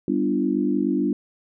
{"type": "chord", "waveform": "sine", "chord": "G dominant seventh", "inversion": "none", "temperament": "equal with one note detuned", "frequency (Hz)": [196, 246.9, 293.7, 343], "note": ["G3", "B3", "D4", "F4"], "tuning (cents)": [0, 0, 0, -31], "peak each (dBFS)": [-26, -25, -23, -26], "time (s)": [0.08, 1.13], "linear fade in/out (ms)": 2, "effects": []}